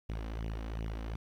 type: tone with flanger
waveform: sawtooth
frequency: 55 Hz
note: A1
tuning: in tune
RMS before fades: -38 dBFS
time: 0.09-1.16 s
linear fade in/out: 5 ms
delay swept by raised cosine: 0.32 to 3.92 ms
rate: 2.7 Hz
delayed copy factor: +0.75
effects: low-pass 4000 Hz 12 dB/octave + 11-bit